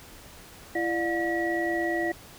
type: tone cluster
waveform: sine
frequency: 337.1 / 598 / 715 / 1925 Hz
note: E4 / D5 / F5 / B6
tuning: +39 / +31 / +41 / -45 cents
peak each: -28 / -33 / -32 / -30 dBFS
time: 0.75-2.12 s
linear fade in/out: 5 ms
effects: pink hiss -48 dBFS RMS until 2.38 s